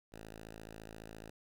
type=tone; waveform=5% pulse; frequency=54.5 Hz; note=A1; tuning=16 cents flat; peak=-37 dBFS; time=0.12-1.3 s; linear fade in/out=5 ms; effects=none